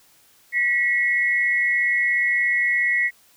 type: tone pair together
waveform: sine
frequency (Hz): 1935 / 2172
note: B6 / C#7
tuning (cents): -36 / -36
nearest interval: major second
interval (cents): 200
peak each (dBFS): -19 / -22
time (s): 0.52-3.11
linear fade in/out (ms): 50
effects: white hiss -56 dBFS RMS until 3.36 s